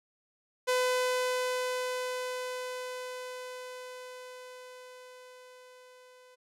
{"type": "tone with level ramp", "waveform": "sawtooth", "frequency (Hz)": 504, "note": "B4", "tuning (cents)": 35, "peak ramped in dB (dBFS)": [-21, -51], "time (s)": [0.67, 6.36], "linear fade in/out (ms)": 20, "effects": ["low-pass 11000 Hz 12 dB/octave"]}